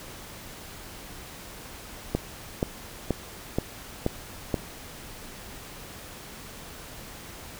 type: click train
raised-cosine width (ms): 2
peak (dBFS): -10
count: 6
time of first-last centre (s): 2.15-4.542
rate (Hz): 2.09
effects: pink hiss -43 dBFS RMS until 7.59 s